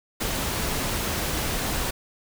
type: noise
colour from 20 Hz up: pink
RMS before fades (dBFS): -27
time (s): 0.2-1.91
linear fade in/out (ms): 10
effects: none